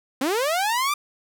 sawtooth linear sweep, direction up, 246.9 to 1205 Hz, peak -17 dBFS, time 0.21-0.94 s, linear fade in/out 5 ms, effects none

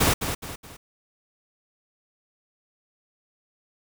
pink noise with echo, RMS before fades -20 dBFS, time 0-0.14 s, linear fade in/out 10 ms, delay 210 ms, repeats 3, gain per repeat -8 dB, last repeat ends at 0.77 s, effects none

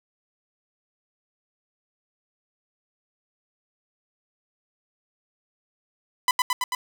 sawtooth tone with echo, 1000 Hz, B5, 21 cents sharp, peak -13 dBFS, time 6.28-6.31 s, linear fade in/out 2 ms, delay 110 ms, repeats 4, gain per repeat -2 dB, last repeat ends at 6.75 s, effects none

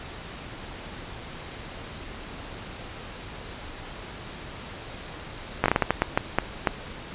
slowing click train, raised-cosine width 0.5 ms, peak -4 dBFS, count 11, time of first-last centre 5.64-6.672 s, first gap 18 ms, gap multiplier 1.36, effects pink hiss -39 dBFS RMS until 7.14 s + resampled to 8000 Hz

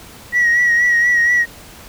sine tone with vibrato, 1913 Hz, A#6, 44 cents sharp, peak -9 dBFS, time 0.32-1.46 s, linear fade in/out 50 ms, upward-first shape sine, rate 4.2 Hz, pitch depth 38 cents each way, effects tanh soft clip ceiling -8 dBFS + pink hiss -39 dBFS RMS until 1.88 s

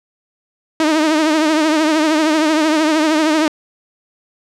sawtooth tone with vibrato, 311.1 Hz, D#4, in tune, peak -8 dBFS, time 0.8-3.48 s, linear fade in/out 2 ms, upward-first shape triangle, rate 13 Hz, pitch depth 85 cents each way, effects low-pass 7000 Hz 12 dB/octave

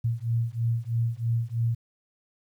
sine beating tone pair, 114.6 / 117.7 Hz, A#2 / A#2, -29 / +17 cents, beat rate 3.1 Hz, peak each -27 dBFS, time 0.04-1.75 s, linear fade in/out 10 ms, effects 10-bit

